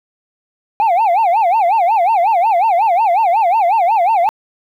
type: tone with vibrato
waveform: sine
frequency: 788 Hz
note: G5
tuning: 9 cents sharp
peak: -7 dBFS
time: 0.8-4.29 s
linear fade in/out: 0 ms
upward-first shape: sine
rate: 5.5 Hz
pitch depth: 260 cents each way
effects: tanh soft clip ceiling -9 dBFS + 8-bit